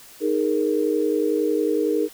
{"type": "chord", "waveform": "sine", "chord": "D# suspended fourth", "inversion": "none", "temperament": "equal", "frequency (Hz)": [311.1, 415.3, 466.2], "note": ["D#4", "G#4", "A#4"], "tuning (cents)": [0, 0, 0], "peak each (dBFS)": -23, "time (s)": [0.2, 2.09], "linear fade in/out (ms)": 50, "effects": ["white hiss -46 dBFS RMS until 2.13 s"]}